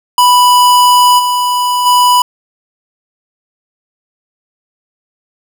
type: tone with level steps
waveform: square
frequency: 987.8 Hz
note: B5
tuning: in tune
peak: -5 / -11 / -6 dBFS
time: 0.18-2.22 s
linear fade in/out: 2 ms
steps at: 1.18 / 1.85 s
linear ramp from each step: 20 ms
effects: none

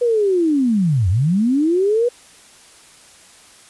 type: linear two-way sweep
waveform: sine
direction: down then up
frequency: 493.9 to 83.8 to 493.9 Hz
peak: -13 dBFS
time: 0.01-2.09 s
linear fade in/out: 10 ms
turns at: 1.09 s
effects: white hiss -46 dBFS RMS until 3.69 s + resampled to 24000 Hz

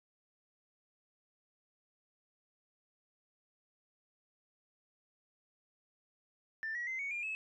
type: tone with pitch steps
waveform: sine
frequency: 1780 / 1918.8 / 2068 / 2230 / 2404 / 2591 Hz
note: A6 / A#6 / C7 / C#7 / D7 / E7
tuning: +20 / +50 / -21 / +10 / +40 / -30 cents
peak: -35 dBFS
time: 6.63-7.35 s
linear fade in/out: 0 ms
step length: 120 ms
effects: tanh soft clip ceiling -32 dBFS

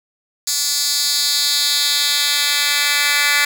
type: tone with high-pass filter sweep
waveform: 10% pulse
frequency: 289.5 Hz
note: D4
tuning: 25 cents flat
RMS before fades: -17 dBFS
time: 0.47-3.45 s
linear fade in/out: 5 ms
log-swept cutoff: 5600 to 2200 Hz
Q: 2.1
effects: none

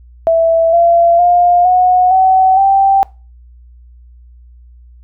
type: tone with pitch steps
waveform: sine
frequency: 659.3 / 682.2 / 705.8 / 730.3 / 755.6 / 781.8 Hz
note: E5 / F5 / F5 / F#5 / F#5 / G5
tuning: 0 / -41 / +18 / -23 / +36 / -5 cents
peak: -6 dBFS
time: 0.27-3.03 s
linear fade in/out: 0 ms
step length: 460 ms
effects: noise-tail reverb RT60 0.3 s tail -22 dB re dry + added 60 Hz sine -37 dBFS peak until 5.03 s

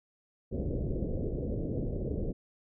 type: low-pass noise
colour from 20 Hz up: pink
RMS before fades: -33 dBFS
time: 0.51-2.33 s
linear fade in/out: 20 ms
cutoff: 550 Hz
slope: 48 dB/octave
effects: none

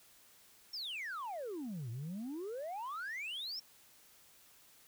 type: exponential two-way sweep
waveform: sine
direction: down then up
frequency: 5570 to 110 to 5570 Hz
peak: -37 dBFS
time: 0.73-3.6 s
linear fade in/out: 10 ms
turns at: 1.9 s
effects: tanh soft clip ceiling -38 dBFS + white hiss -63 dBFS RMS until 4.87 s

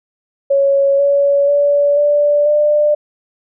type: tone with pitch steps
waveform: sine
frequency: 554.4 / 564.4 / 574.6 / 585 / 595.6 Hz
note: C#5 / C#5 / D5 / D5 / D5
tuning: 0 / +31 / -38 / -7 / +24 cents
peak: -9 dBFS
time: 0.5-2.95 s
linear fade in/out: 10 ms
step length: 490 ms
effects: none

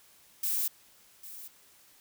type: noise with echo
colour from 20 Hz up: violet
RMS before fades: -30 dBFS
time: 0.43-0.68 s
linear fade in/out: 5 ms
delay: 800 ms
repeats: 1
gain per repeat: -15 dB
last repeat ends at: 1.48 s
effects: white hiss -60 dBFS RMS until 2 s

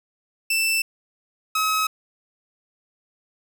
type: tone pair in turn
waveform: sawtooth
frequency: 2662 / 1278.3 Hz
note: E7 / D#6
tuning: +16 / +46 cents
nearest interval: octave + minor second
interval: 1270 cents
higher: first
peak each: -16 / -16 dBFS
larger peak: neither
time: 0.5-0.82 / 1.55-1.87 s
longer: neither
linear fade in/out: 5 ms
effects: none

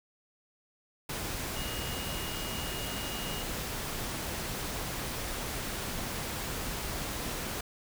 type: tone in noise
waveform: sine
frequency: 2865 Hz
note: F7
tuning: 44 cents sharp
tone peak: -42 dBFS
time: 1.56-3.43 s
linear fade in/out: 5 ms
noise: pink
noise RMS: -36 dBFS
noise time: 1.09-7.61 s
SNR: -9 dB
effects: none

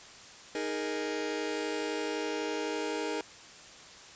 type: chord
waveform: sawtooth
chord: D# suspended fourth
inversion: none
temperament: just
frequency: 311.1 / 414.8 / 466.7 Hz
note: D#4 / G#4 / A#4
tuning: 0 / -2 / +2 cents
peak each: -32 dBFS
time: 0.55-3.21 s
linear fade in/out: 2 ms
effects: white hiss -50 dBFS RMS until 4.15 s + resampled to 16000 Hz

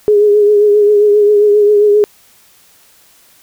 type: tone with vibrato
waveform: sine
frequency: 415.3 Hz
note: G#4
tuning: in tune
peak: -5 dBFS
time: 0.08-2.04 s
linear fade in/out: 0 ms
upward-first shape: triangle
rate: 7.5 Hz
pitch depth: 41 cents each way
effects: white hiss -47 dBFS RMS until 3.42 s

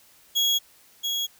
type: tone with echo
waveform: 35% pulse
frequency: 3322 Hz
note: G#7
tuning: in tune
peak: -18 dBFS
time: 0.35-0.59 s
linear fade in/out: 20 ms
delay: 680 ms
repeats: 1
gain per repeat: -5 dB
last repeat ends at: 1.27 s
effects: white hiss -56 dBFS RMS until 1.39 s

